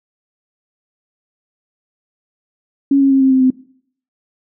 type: tone with pitch steps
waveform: sine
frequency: 277.2 / 273.2 / 269.3 / 265.4 / 261.6 / 257.9 Hz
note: C#4 / C#4 / C#4 / C4 / C4 / C4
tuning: 0 / -25 / -50 / +25 / 0 / -25 cents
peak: -8 dBFS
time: 2.91-3.504 s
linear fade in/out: 5 ms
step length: 99 ms
effects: noise-tail reverb RT60 0.6 s tail -20 dB re dry